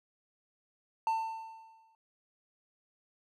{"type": "tone with exponential decay", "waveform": "triangle", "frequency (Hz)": 895, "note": "A5", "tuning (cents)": 29, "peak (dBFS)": -24, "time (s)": [1.07, 1.95], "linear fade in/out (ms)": 1, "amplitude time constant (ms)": 190, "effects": []}